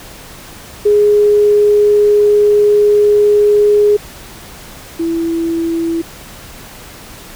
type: tone pair in turn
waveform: sine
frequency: 415.3 / 331.7 Hz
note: G#4 / E4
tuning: 0 / +11 cents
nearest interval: major third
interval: 389 cents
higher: first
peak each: -6 / -13 dBFS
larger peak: first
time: 0.85-3.97 / 4.99-6.02 s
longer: first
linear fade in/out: 10 ms
effects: pink hiss -34 dBFS RMS until 7.35 s